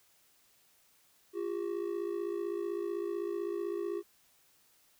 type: ring-modulated tone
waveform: triangle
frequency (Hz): 375.1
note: F#4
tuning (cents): +24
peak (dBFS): -28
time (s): 1.33-4.03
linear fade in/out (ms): 50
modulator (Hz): 27.9
effects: white hiss -67 dBFS RMS until 4.99 s